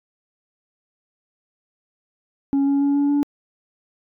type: tone with pitch steps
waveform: sine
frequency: 277.2 / 279.8 / 282.4 / 285 / 287.6 Hz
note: C#4 / C#4 / C#4 / C#4 / D4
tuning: 0 / +16 / +32 / +48 / -36 cents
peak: -13 dBFS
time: 2.53-3.23 s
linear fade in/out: 0 ms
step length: 140 ms
effects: tanh soft clip ceiling -15 dBFS